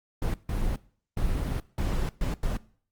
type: noise bursts at uneven times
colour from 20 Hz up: brown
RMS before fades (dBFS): -27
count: 6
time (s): 0.22-0.34 / 0.49-0.76 / 1.17-1.6 / 1.78-2.09 / 2.21-2.34 / 2.43-2.57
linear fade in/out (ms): 2
effects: noise-tail reverb RT60 0.5 s tail -20 dB re dry + Opus 24 kbps